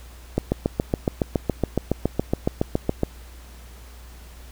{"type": "click train", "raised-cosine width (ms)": 2, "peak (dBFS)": -6, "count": 20, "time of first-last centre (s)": [0.38, 3.034], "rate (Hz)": 7.16, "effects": ["added 60 Hz sine -41 dBFS peak until 4.51 s", "pink hiss -49 dBFS RMS until 4.51 s"]}